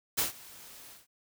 white noise with ADSR envelope, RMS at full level -27 dBFS, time 0.17-1.07 s, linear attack 18 ms, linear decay 130 ms, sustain -23 dB, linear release 160 ms, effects none

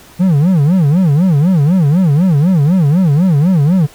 triangle tone with vibrato, 163.5 Hz, E3, 14 cents flat, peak -5 dBFS, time 0.19-3.87 s, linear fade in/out 20 ms, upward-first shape sine, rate 4 Hz, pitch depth 280 cents each way, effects pink hiss -40 dBFS RMS until 3.94 s

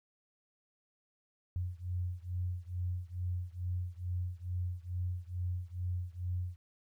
sine beating tone pair, 88.7 / 91 Hz, F2 / F#2, +27 / -28 cents, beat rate 2.3 Hz, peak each -37 / -38 dBFS, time 1.56-6.56 s, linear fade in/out 0 ms, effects 12-bit

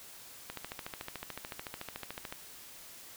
click train, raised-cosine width 0.3 ms, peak -23 dBFS, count 26, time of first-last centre 0.5-2.325 s, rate 13.7 Hz, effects white hiss -51 dBFS RMS until 3.16 s

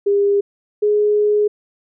sine tone pair in turn, 403.2 / 417.9 Hz, G4 / G#4, +49 / +11 cents, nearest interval minor second, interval 62 cents, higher second, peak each -12 dBFS, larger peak neither, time 0.06-0.41 / 0.82-1.48 s, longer second, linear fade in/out 10 ms, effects none

